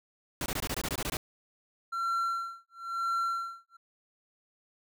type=noise bursts; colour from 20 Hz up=pink; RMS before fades=-33 dBFS; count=11; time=0.41-1.17 s; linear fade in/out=2 ms; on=50 ms; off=21 ms
type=tone with tremolo; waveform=triangle; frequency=1361 Hz; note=F6; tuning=45 cents flat; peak=-25 dBFS; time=1.92-3.77 s; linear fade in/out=10 ms; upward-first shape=sine; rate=1 Hz; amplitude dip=100%
effects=none